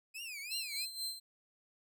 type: tone with vibrato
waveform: sawtooth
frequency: 2499 Hz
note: D#7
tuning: 7 cents sharp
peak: -39 dBFS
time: 0.14-0.86 s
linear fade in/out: 20 ms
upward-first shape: triangle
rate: 2.9 Hz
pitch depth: 240 cents each way
type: tone with tremolo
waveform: sawtooth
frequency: 4120 Hz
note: C8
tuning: 28 cents flat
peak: -33 dBFS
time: 0.5-1.2 s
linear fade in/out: 20 ms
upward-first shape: sine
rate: 4.1 Hz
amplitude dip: 70%
effects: none